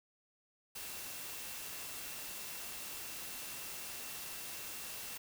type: tone in noise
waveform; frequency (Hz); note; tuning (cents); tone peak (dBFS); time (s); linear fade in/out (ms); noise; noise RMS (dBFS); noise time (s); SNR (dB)
sine; 2701; E7; +42; -56; 0.75-5.18; 10; white; -45; 0.75-5.18; -14
effects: none